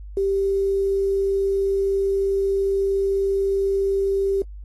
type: tone with quantisation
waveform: sine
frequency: 392 Hz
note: G4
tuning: in tune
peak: -18 dBFS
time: 0.17-4.42 s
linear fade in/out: 2 ms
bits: 8
effects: added 50 Hz sine -34 dBFS peak until 4.64 s + AAC 32 kbps